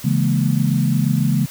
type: chord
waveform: sine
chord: A# half-diminished seventh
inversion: first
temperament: equal with one note detuned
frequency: 138.59 / 164.81 / 207.7 / 235.8 Hz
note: C#3 / E3 / G#3 / A#3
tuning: 0 / 0 / 0 / +20 cents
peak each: -18 / -20 / -21 / -22 dBFS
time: 0.04-1.46 s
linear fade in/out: 10 ms
effects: white hiss -37 dBFS RMS until 1.5 s